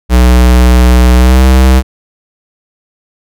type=tone with pitch glide; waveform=square; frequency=61.74 to 64.66 Hz; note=B1 to C2; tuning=0 to -20 cents; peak=-3 dBFS; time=0.09-1.83 s; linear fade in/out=50 ms; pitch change=+80 cents; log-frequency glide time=1.15-1.42 s; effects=none